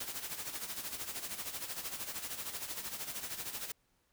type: noise with tremolo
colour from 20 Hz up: white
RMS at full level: -39 dBFS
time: 0-3.72 s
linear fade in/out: 5 ms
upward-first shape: sine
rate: 13 Hz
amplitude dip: 65%
effects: pink hiss -75 dBFS RMS until 4.12 s